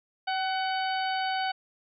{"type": "harmonic tone with a mistuned harmonic", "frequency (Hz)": 749, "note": "F#5", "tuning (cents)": 21, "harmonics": [1, 2, 3, 4, 5, 6], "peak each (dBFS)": [-28, -34, -40, -37, -44, -40], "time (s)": [0.27, 1.52], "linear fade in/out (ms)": 10, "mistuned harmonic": 1, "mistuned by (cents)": 30, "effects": []}